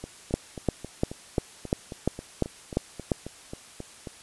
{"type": "two click trains", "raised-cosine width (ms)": 2, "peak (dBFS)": [-22, -9], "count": [16, 9], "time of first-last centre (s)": [[0.04, 4.072], [0.34, 3.118]], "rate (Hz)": [3.72, 2.88], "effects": ["white hiss -49 dBFS RMS until 4.22 s", "resampled to 24000 Hz"]}